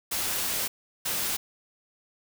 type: noise bursts at uneven times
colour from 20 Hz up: white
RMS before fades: -29 dBFS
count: 2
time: 0.11-0.68 / 1.05-1.37 s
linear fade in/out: 10 ms
effects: none